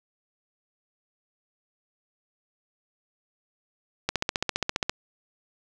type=click train; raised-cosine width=0.2 ms; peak=-7 dBFS; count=13; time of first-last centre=4.09-4.895 s; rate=14.9 Hz; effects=none